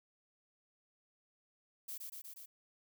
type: noise with echo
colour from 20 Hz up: violet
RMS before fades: -44 dBFS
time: 1.88-1.98 s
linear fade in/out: 10 ms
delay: 120 ms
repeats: 4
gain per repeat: -2 dB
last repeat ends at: 2.46 s
effects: none